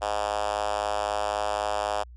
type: tone with high-pass filter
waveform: 5% pulse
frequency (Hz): 103.83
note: G#2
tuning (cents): 0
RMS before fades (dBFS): -28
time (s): 0.01-2.04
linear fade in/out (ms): 20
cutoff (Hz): 650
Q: 2.8
effects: added 60 Hz sine -43 dBFS peak until 2.16 s + resampled to 22050 Hz